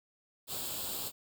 white noise with comb filter, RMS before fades -38 dBFS, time 0.47-1.12 s, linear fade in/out 50 ms, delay 0.25 ms, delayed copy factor +0.7, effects none

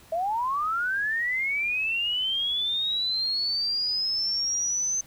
sine linear sweep, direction up, 634 to 6220 Hz, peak -24 dBFS, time 0.12-5.01 s, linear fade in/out 5 ms, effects pink hiss -53 dBFS RMS until 5.06 s

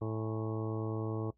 harmonic tone with a mistuned harmonic, 110 Hz, A2, in tune, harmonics 1 / 2 / 3 / 4 / 5 / 6 / 7 / 8 / 9 / 10, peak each -36 / -44 / -39 / -40 / -47 / -49 / -52 / -54 / -55 / -50 dBFS, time 0.01-1.31 s, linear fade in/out 10 ms, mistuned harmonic 7, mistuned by +92 cents, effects noise-tail reverb RT60 0.1 s tail -19 dB re dry + added 60 Hz sine -70 dBFS peak until 1.37 s

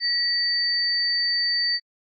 sine tone pair together, 1928 / 4589 Hz, B6 / D8, -42 / -41 cents, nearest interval octave + minor third, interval 1501 cents, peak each -27 / -21 dBFS, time 0-1.8 s, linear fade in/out 50 ms, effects AAC 48 kbps

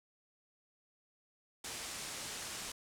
white low-pass noise, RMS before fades -44 dBFS, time 1.64-2.72 s, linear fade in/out 5 ms, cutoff 9200 Hz, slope 24 dB/octave, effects none

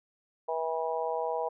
harmonic tone, 162 Hz, E3, 30 cents flat, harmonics 3 / 4 / 5 / 6, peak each -33 / -34 / -35 / -36 dBFS, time 0.48-1.49 s, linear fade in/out 10 ms, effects none

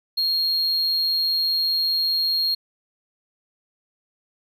triangle tone, 4255 Hz, C8, 28 cents sharp, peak -18 dBFS, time 0.17-2.55 s, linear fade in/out 10 ms, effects none

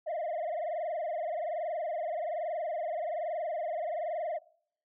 sine tone with frequency modulation, 655 Hz, E5, 11 cents flat, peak -29 dBFS, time 0.06-4.39 s, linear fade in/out 20 ms, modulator 21.2 Hz, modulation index 2.5, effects noise-tail reverb RT60 0.6 s tail -22 dB re dry + tanh soft clip ceiling -30 dBFS

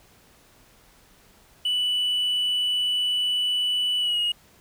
triangle tone with pitch glide, 2968 to 2879 Hz, F#7 to F#7, +5 to -48 cents, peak -19 dBFS, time 1.65-4.32 s, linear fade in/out 5 ms, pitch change -53 cents, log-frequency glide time 3.99-4.2 s, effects tanh soft clip ceiling -16 dBFS + pink hiss -56 dBFS RMS until 4.6 s

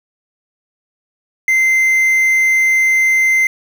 triangle tone with quantisation, 2077 Hz, C7, 13 cents flat, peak -8 dBFS, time 1.48-3.47 s, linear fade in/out 2 ms, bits 6, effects none

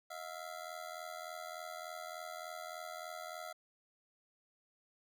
25% pulse ring-modulated tone, 673 Hz, E5, 36 cents sharp, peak -37 dBFS, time 0.1-3.53 s, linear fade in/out 10 ms, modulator 41.7 Hz, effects none

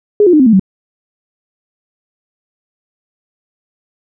sine tone with pitch steps, 415.3 / 355.3 / 304 / 260.1 / 222.6 / 190.42 Hz, G#4 / F4 / D#4 / C4 / A3 / G3, 0 / +30 / -40 / -10 / +20 / -50 cents, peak -4 dBFS, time 0.2-0.596 s, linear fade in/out 2 ms, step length 66 ms, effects none

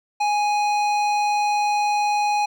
triangle tone with hard clipping, 830.6 Hz, G#5, in tune, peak -20 dBFS, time 0.2-2.46 s, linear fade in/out 10 ms, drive 17 dB, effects none

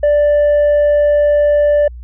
triangle tone with tanh clipping, 587.3 Hz, D5, in tune, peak -9 dBFS, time 0.03-1.88 s, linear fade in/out 5 ms, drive 7 dB, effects added 60 Hz sine -28 dBFS peak until 2.03 s

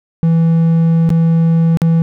triangle tone with dropouts, 164.81 Hz, E3, in tune, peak -6 dBFS, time 0.23-2.02 s, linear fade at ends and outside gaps 0 ms, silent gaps 1.092-1.103 / 1.772-1.818 s, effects none

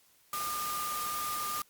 sine tone in noise, 1207 Hz, D6, 47 cents sharp, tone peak -34 dBFS, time 0.33-1.62 s, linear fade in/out 2 ms, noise white, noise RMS -38 dBFS, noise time 0.33-1.62 s, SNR +1 dB, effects white hiss -65 dBFS RMS until 1.69 s + Opus 48 kbps

